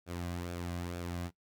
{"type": "tone with flanger", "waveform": "sawtooth", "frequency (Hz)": 87.31, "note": "F2", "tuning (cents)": 0, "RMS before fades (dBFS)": -39, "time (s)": [0.06, 1.31], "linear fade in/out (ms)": 50, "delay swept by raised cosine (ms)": [0.99, 2.29], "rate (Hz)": 2.2, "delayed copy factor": -0.5, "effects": ["noise-tail reverb RT60 0.1 s tail -18 dB re dry"]}